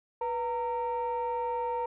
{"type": "tone pair together", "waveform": "sine", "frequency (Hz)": [489.1, 921], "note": ["B4", "A#5"], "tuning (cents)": [-17, -21], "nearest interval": "major seventh", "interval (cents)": 1096, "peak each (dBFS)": [-31, -29], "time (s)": [0.21, 1.86], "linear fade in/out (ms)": 5, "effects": ["tanh soft clip ceiling -25 dBFS"]}